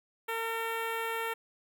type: tone with notch filter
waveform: 10% pulse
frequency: 454.5 Hz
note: A#4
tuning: 44 cents flat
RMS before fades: -34 dBFS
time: 0.28-1.34 s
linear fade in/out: 10 ms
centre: 6000 Hz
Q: 0.78
effects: none